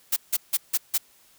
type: noise bursts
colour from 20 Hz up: blue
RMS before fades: -22 dBFS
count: 5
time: 0.12-0.98 s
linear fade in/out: 10 ms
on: 44 ms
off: 160 ms
effects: white hiss -58 dBFS RMS until 1.38 s